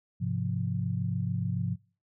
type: chord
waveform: sine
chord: F minor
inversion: first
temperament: equal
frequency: 103.83 / 130.81 / 174.61 Hz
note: Ab2 / C3 / F3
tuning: 0 / 0 / 0 cents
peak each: -32 dBFS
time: 0.2-1.76 s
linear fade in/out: 20 ms
effects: noise-tail reverb RT60 0.4 s tail -26 dB re dry